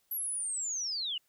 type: linear sweep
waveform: sine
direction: down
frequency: 11840 to 2794 Hz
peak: -32 dBFS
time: 0.11-1.18 s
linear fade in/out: 5 ms
effects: white hiss -73 dBFS RMS until 1.28 s